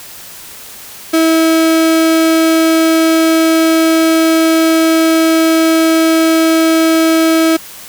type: tone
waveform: 35% pulse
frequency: 323.8 Hz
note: E4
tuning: 31 cents flat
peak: -6 dBFS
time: 1.13-7.57 s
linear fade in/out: 10 ms
effects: white hiss -32 dBFS RMS until 7.88 s